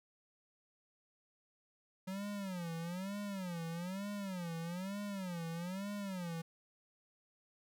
square tone with vibrato, 183.9 Hz, F#3, 10 cents flat, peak -40 dBFS, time 2.07-6.42 s, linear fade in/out 10 ms, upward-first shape sine, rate 1.1 Hz, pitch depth 190 cents each way, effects none

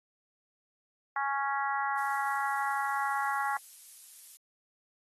harmonic tone, 277.2 Hz, C#4, in tune, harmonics 3 / 4 / 5 / 6 / 7, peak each -32 / -34 / -36 / -38 / -39 dBFS, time 1.16-3.57 s, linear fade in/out 2 ms
violet noise, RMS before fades -47 dBFS, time 1.97-4.37 s, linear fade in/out 10 ms
effects AAC 32 kbps

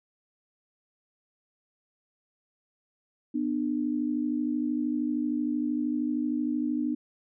sine tone pair together, 246.9 / 299.9 Hz, B3 / D4, 0 / +36 cents, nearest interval minor third, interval 336 cents, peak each -29 / -28 dBFS, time 3.34-6.95 s, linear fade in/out 10 ms, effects none

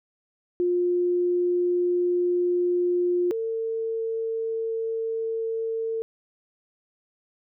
sine tone pair in turn, 354.3 / 450.7 Hz, F4 / A4, +25 / +42 cents, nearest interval major third, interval 417 cents, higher second, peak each -20 / -25 dBFS, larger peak first, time 0.6-3.31 / 3.31-6.02 s, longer neither, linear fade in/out 0 ms, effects none

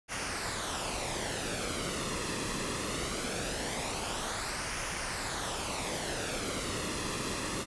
pink noise with flanger, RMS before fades -35 dBFS, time 0.08-7.66 s, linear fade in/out 50 ms, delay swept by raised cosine 0.25 to 1.35 ms, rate 0.21 Hz, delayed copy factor -0.5, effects resampled to 24000 Hz

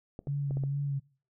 clicks, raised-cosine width 2 ms, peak -27 dBFS, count 5, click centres 0.191 / 0.272 / 0.509 / 0.571 / 0.637 s
sine tone with vibrato, 139.6 Hz, C#3, 13 cents sharp, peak -28 dBFS, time 0.27-1 s, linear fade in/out 20 ms, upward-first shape sine, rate 2.3 Hz, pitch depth 37 cents each way
effects noise-tail reverb RT60 0.4 s tail -22 dB re dry

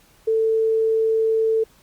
sine tone, 444.7 Hz, A4, 18 cents sharp, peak -16 dBFS, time 0.27-1.64 s, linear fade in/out 10 ms, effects pink hiss -55 dBFS RMS until 1.82 s + Opus 48 kbps

